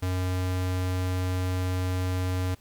square tone, 91.8 Hz, F#2, 13 cents flat, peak -26 dBFS, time 0.02-2.55 s, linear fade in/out 10 ms, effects pink hiss -59 dBFS RMS until 2.6 s

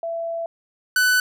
sine / 45% pulse tone pair in turn, 668 / 1497 Hz, E5 / F#6, +23 / +20 cents, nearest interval octave + major second, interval 1397 cents, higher second, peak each -24 / -15 dBFS, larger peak second, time 0.03-0.46 / 0.96-1.2 s, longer first, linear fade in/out 2 ms, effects none

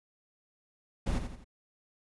brown noise with echo, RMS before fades -30 dBFS, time 1.06-1.19 s, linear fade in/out 10 ms, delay 85 ms, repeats 3, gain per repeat -7 dB, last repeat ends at 1.445 s, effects resampled to 24000 Hz

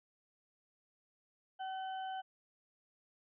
harmonic tone, 760 Hz, F#5, 46 cents sharp, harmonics 1 / 2 / 4, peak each -39 / -50 / -53 dBFS, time 1.59-2.22 s, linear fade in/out 20 ms, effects none

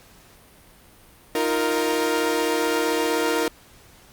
sawtooth chord, Eb suspended second, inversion none, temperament equal with one note detuned, 313.5 / 349.2 / 466.2 Hz, Eb4 / F4 / Bb4, +13 / 0 / 0 cents, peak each -22 / -23 / -19 dBFS, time 1.35-3.48 s, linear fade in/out 2 ms, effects pink hiss -51 dBFS RMS until 4.12 s + Opus 48 kbps

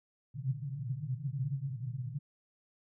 pink band-pass noise, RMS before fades -37 dBFS, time 0.34-2.19 s, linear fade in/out 10 ms, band 120 to 150 Hz, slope 96 dB/octave, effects none

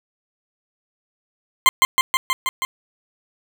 20% pulse tone with echo, 1047 Hz, C6, 1 cent sharp, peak -4 dBFS, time 1.66-1.69 s, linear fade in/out 0 ms, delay 160 ms, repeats 6, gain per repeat -2 dB, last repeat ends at 2.65 s, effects none

